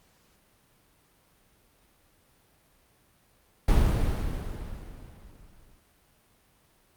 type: noise with exponential decay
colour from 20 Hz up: brown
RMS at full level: -19 dBFS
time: 3.68-5.8 s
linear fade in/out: 5 ms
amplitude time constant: 460 ms
effects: pink hiss -64 dBFS RMS until 6.96 s + Opus 48 kbps